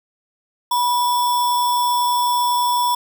sine tone with sample-and-hold, 976 Hz, B5, 21 cents flat, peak -15 dBFS, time 0.71-2.95 s, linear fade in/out 5 ms, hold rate 4410 Hz, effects none

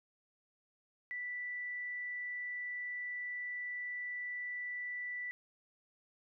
sine tone, 1971 Hz, B6, 4 cents flat, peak -38 dBFS, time 1.11-5.31 s, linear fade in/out 0 ms, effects none

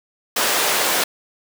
pink high-pass noise, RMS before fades -19 dBFS, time 0.36-1.04 s, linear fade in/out 5 ms, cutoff 500 Hz, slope 12 dB/octave, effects none

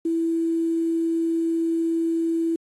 sine tone with quantisation, 330.3 Hz, E4, 4 cents sharp, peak -20 dBFS, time 0.05-2.56 s, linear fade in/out 5 ms, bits 8, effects AAC 32 kbps

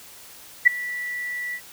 sine tone with ADSR envelope, 1959 Hz, B6, 15 cents flat, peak -6 dBFS, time 0.65-1.61 s, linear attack 23 ms, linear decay 6 ms, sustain -21 dB, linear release 70 ms, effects white hiss -45 dBFS RMS until 1.72 s

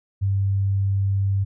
sine tone, 98.2 Hz, G2, 4 cents sharp, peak -18 dBFS, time 0.21-1.45 s, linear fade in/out 20 ms, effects none

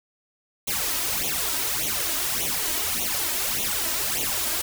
white noise with flanger, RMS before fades -26 dBFS, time 0.67-4.62 s, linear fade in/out 10 ms, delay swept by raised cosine 0.3 to 3.2 ms, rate 1.7 Hz, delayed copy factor +0.8, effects none

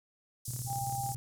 white band-pass noise, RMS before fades -43 dBFS, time 0.45-1.15 s, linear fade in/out 5 ms, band 5800 to 12000 Hz, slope 24 dB/octave
sine tone with tremolo, 123.1 Hz, B2, 5 cents flat, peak -34 dBFS, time 0.48-1.16 s, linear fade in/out 0 ms, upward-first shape square, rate 18 Hz, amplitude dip 70%
sine tone, 796 Hz, G5, 26 cents sharp, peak -34 dBFS, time 0.66-1.15 s, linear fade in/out 50 ms
effects none

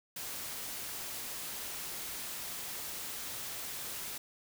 white noise, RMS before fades -41 dBFS, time 0.16-4.18 s, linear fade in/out 5 ms, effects none

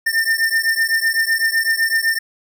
square beating tone pair, 1800 / 1807.9 Hz, A6 / A6, +39 / +46 cents, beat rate 7.9 Hz, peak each -19 / -19 dBFS, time 0.06-2.19 s, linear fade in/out 10 ms, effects none

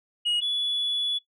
sine tone pair in turn, 2890 / 3418 Hz, F#7 / G#7, -41 / +49 cents, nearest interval minor third, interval 290 cents, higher second, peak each -19 / -23 dBFS, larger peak first, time 0.25-0.41 / 0.41-1.19 s, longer second, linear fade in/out 20 ms, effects noise-tail reverb RT60 0.1 s tail -17 dB re dry + tanh soft clip ceiling -21 dBFS

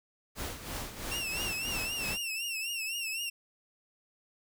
pink noise with tremolo, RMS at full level -37 dBFS, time 0.35-2.18 s, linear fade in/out 50 ms, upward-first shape sine, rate 3 Hz, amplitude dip 65%
sawtooth tone with vibrato, 2703 Hz, E7, 43 cents sharp, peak -30 dBFS, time 1.11-3.3 s, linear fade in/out 10 ms, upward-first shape triangle, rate 3.9 Hz, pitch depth 110 cents each way
effects none

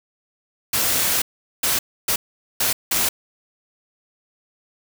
white noise bursts at uneven times, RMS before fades -20 dBFS, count 5, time 0.73-1.22 / 1.63-1.79 / 2.08-2.16 / 2.6-2.73 / 2.91-3.09 s, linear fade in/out 5 ms, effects none

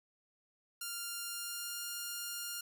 5% pulse tone with pitch glide, 1396.9 to 1407.4 Hz, F6 to F6, 0 to +13 cents, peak -28 dBFS, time 0.81-2.61 s, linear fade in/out 5 ms, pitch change +13 cents, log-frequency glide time 1.22-1.83 s, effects none

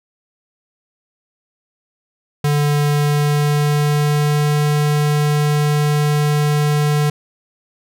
square tone with pitch glide, 146.6 to 148.3 Hz, D3 to D3, -3 to +17 cents, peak -14 dBFS, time 2.44-7.1 s, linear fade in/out 5 ms, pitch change +20 cents, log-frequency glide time 2.86-4.63 s, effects none

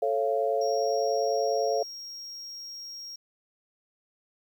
sine chord, A augmented, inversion none, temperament just, 440 / 550 / 687.5 Hz, A4 / C#5 / E#5, 0 / -14 / -27 cents, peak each -28 dBFS, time 0.02-1.83 s, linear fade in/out 5 ms
triangle tone, 5588 Hz, F8, in tune, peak -37 dBFS, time 0.61-3.16 s, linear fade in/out 5 ms
effects 10-bit

